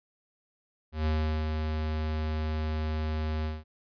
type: tone with ADSR envelope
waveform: square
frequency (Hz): 77.78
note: D#2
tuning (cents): 0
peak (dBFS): -25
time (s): 0.92-3.64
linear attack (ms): 140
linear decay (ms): 390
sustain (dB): -4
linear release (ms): 190
effects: resampled to 11025 Hz